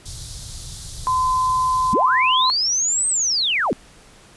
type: band-stop noise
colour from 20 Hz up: pink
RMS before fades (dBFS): -33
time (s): 0.05-1.94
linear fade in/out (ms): 10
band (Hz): 150 to 3600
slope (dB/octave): 48
type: tone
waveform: sine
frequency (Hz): 1024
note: C6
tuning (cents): -38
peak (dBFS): -16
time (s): 1.07-2.5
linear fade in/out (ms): 0
type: linear two-way sweep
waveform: sine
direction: up then down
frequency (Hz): 158.4 to 8372 to 158.4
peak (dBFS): -17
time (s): 1.93-3.73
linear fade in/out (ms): 0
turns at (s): 3.08
effects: pink hiss -48 dBFS RMS until 4.36 s + resampled to 24000 Hz